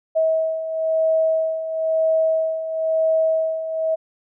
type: beating tone pair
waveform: sine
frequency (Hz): 641 / 642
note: E5 / E5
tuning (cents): -49 / -46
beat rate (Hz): 1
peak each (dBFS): -24 / -18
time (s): 0.15-3.96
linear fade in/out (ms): 20
effects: none